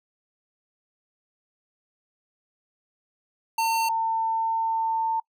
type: tone pair in turn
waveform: square / sine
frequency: 905 / 900.2 Hz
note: A5 / A5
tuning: +48 / +39 cents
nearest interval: unison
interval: 9 cents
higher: first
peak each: -22 dBFS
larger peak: neither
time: 3.58-3.89 / 3.89-5.2 s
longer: second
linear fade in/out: 5 ms
effects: noise-tail reverb RT60 0.1 s tail -26 dB re dry